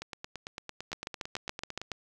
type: two click trains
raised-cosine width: 0.2 ms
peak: -17 / -21 dBFS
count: 8 / 17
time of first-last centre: 0.93-1.917 / 0.02-1.816 s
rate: 7.09 / 8.91 Hz
effects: none